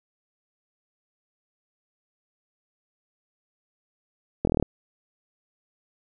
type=slowing click train; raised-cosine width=2 ms; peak=-9 dBFS; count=8; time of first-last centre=4.45-4.626 s; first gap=23 ms; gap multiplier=1.03; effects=none